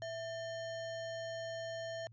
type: tone with sample-and-hold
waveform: sine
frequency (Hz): 659.3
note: E5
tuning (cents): 0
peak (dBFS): -39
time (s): 0.02-2.07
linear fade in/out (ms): 0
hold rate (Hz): 2450
effects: added 113 Hz sine -55 dBFS peak until 2.12 s + resampled to 16000 Hz